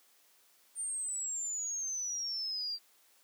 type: exponential sweep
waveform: sine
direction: down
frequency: 8990 to 4681 Hz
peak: -34 dBFS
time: 0.75-2.79 s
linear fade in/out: 50 ms
effects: white hiss -66 dBFS RMS until 3.23 s + high-pass 300 Hz 12 dB/octave